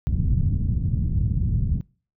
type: low-pass noise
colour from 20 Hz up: white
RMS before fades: -22 dBFS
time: 0.07-1.81 s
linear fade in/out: 0 ms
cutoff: 150 Hz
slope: 24 dB/octave
effects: noise-tail reverb RT60 0.4 s tail -24 dB re dry